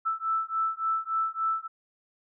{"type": "beating tone pair", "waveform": "sine", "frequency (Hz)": [1318.5, 1322], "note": ["E6", "E6"], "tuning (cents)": [0, 5], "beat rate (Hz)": 3.5, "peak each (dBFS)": -29, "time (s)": [0.05, 1.68], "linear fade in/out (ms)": 20, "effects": []}